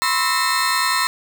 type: tone cluster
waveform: 35% pulse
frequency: 1006 / 1076 / 1309 / 1827 / 4193 Hz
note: B5 / C6 / E6 / A#6 / C8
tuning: +32 / +48 / -13 / -35 / +3 cents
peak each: -22 dBFS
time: 0.02-1.07 s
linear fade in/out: 0 ms
effects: none